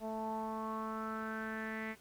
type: tone with low-pass filter sweep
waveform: sawtooth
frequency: 220 Hz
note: A3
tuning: in tune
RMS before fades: -40 dBFS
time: 0-1.96 s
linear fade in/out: 50 ms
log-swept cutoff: 750 to 2100 Hz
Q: 6.2
effects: pink hiss -62 dBFS RMS until 2 s